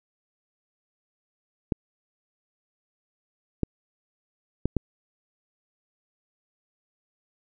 clicks, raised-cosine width 3 ms, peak -10 dBFS, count 4, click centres 1.722 / 3.633 / 4.656 / 4.767 s, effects none

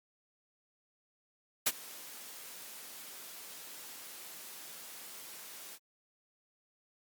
white noise with ADSR envelope, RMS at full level -26 dBFS, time 1.66-5.79 s, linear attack 9 ms, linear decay 43 ms, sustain -22 dB, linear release 53 ms, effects high-pass 200 Hz 12 dB/octave + Opus 48 kbps

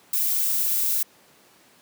violet noise, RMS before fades -23 dBFS, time 0.13-1.03 s, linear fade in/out 5 ms, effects pink hiss -55 dBFS RMS until 1.81 s + high-pass 200 Hz 12 dB/octave

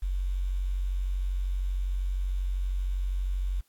sine tone with quantisation, 46.36 Hz, F#1, 4 cents sharp, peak -26 dBFS, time 0.02-3.61 s, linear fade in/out 10 ms, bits 9, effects white hiss -70 dBFS RMS until 3.68 s + AAC 64 kbps

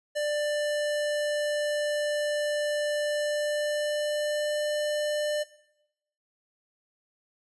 square tone with pitch glide, 592 to 596.8 Hz, D5 to D5, +14 to +28 cents, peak -27 dBFS, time 0.15-5.44 s, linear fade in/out 20 ms, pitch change +14 cents, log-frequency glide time 3.02-4.63 s, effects noise-tail reverb RT60 0.8 s tail -18 dB re dry + resampled to 24000 Hz

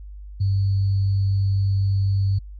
sine tone with sample-and-hold, 98 Hz, G2, in tune, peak -17 dBFS, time 0.4-2.39 s, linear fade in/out 10 ms, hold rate 4410 Hz, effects added 50 Hz sine -35 dBFS peak until 2.59 s + resampled to 11025 Hz

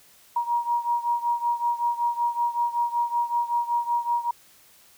sine beating tone pair, 948 / 953.3 Hz, A#5 / A#5, +29 / +39 cents, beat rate 5.3 Hz, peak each -24 / -27 dBFS, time 0.36-4.31 s, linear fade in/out 5 ms, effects white hiss -55 dBFS RMS until 4.97 s

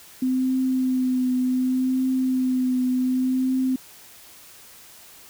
sine tone with vibrato, 256.5 Hz, C4, 34 cents flat, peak -19 dBFS, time 0.22-3.76 s, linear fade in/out 5 ms, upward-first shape triangle, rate 0.67 Hz, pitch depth 26 cents each way, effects white hiss -47 dBFS RMS until 5.29 s

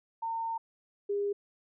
sine tone pair in turn, 910 / 405.4 Hz, A#5 / G#4, -42 / -42 cents, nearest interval octave + major second, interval 1400 cents, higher first, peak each -31 / -28 dBFS, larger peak second, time 0.22-0.58 / 1.09-1.33 s, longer first, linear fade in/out 10 ms, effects none

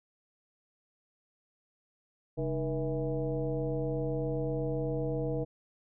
sine tone with frequency modulation, 308.1 Hz, D#4, 17 cents flat, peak -29 dBFS, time 2.37-5.45 s, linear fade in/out 20 ms, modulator 171 Hz, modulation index 1.7, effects none

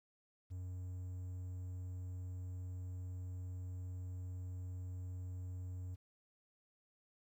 triangle tone, 91.2 Hz, F#2, 24 cents flat, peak -40 dBFS, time 0.5-5.96 s, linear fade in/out 20 ms, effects 12-bit

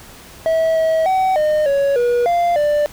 triangle tone with pitch steps, 648 / 643 / 756 / 610 / 558 / 482.4 / 694 / 591 Hz, E5 / E5 / F#5 / D#5 / C#5 / B4 / F5 / D5, -30 / -43 / +37 / -34 / +11 / -41 / -11 / +11 cents, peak -11 dBFS, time 0.46-2.86 s, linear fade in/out 0 ms, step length 300 ms, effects pink hiss -40 dBFS RMS until 2.92 s

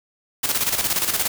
white noise with tremolo, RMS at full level -20 dBFS, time 0.43-1.28 s, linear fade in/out 10 ms, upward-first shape square, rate 17 Hz, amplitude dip 60%, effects none

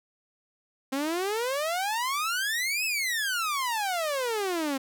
sawtooth exponential two-way sweep, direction up then down, 261.6 to 2637 to 261.6 Hz, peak -23 dBFS, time 0.92-4.78 s, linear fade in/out 10 ms, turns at 2.85 s, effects none

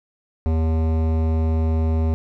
sine tone with hard clipping, 80.2 Hz, E2, 47 cents flat, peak -19 dBFS, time 0.46-2.14 s, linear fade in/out 0 ms, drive 16 dB, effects none

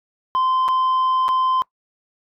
sine tone with dropouts, 1035 Hz, C6, 19 cents flat, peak -13 dBFS, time 0.35-1.62 s, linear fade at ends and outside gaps 0 ms, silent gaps 0.681-0.686 / 1.282-1.289 s, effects noise-tail reverb RT60 0.1 s tail -23 dB re dry + tanh soft clip ceiling -15 dBFS

